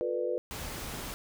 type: chord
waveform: sine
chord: B half-diminished seventh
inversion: second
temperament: just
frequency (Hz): 355.6 / 444.5 / 493.9 / 592.7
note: F4 / A4 / B4 / D5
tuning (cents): +31 / +18 / 0 / +16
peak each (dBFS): -35 / -37 / -31 / -37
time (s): 0.01-0.38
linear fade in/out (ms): 0
type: noise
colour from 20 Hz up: pink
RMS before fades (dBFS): -39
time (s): 0.51-1.14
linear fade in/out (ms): 0
effects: none